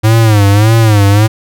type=tone with vibrato; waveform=square; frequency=106.7 Hz; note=G#2; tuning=47 cents sharp; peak=-5 dBFS; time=0.03-1.28 s; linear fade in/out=20 ms; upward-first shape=sine; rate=1.7 Hz; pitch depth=120 cents each way; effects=none